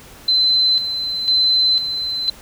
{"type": "tone with tremolo", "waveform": "sine", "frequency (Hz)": 4058, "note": "B7", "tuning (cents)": 46, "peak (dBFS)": -12, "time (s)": [0.28, 2.3], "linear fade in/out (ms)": 5, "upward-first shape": "square", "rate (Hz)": 1, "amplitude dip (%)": 60, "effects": ["pink hiss -42 dBFS RMS until 2.41 s"]}